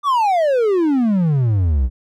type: exponential sweep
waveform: triangle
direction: down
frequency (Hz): 1200 to 58.27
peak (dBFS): -11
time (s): 0.03-1.9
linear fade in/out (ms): 50
effects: none